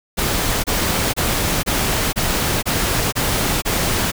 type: noise bursts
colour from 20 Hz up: pink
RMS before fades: -19 dBFS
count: 8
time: 0.17-4.119 s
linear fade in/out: 20 ms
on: 470 ms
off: 27 ms
effects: none